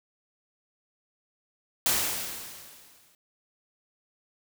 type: noise with exponential decay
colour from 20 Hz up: white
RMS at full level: -23 dBFS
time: 1.86-3.15 s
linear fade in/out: 1 ms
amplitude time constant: 280 ms
effects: none